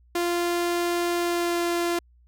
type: tone with pitch glide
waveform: sawtooth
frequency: 347.1 to 344.5 Hz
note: F4 to F4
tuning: -11 to -24 cents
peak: -19 dBFS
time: 0.15-1.99 s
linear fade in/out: 5 ms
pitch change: -13 cents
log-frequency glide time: 1.17-1.62 s
effects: added 60 Hz sine -54 dBFS peak until 2.27 s